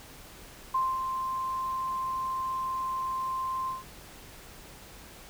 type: tone with ADSR envelope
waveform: sine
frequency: 1046.5 Hz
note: C6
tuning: in tune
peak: -23 dBFS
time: 0.74-3.84 s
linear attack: 9 ms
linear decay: 230 ms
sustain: -6 dB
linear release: 160 ms
effects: added 50 Hz sine -58 dBFS peak until 5.29 s + pink hiss -49 dBFS RMS until 5.29 s